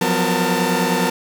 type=tone cluster; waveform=sawtooth; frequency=174.9 / 184.7 / 250.5 / 465.3 / 892 Hz; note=F3 / F#3 / B3 / A#4 / A5; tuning=+3 / -3 / +25 / -3 / +23 cents; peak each=-19 dBFS; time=0.01-1.1 s; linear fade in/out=5 ms; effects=none